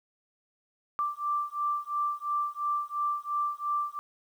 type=beating tone pair; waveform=sine; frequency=1174.7 / 1177.6 Hz; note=D6 / D6; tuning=0 / +4 cents; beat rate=2.9 Hz; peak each=-31 dBFS; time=0.99-3.99 s; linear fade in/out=0 ms; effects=10-bit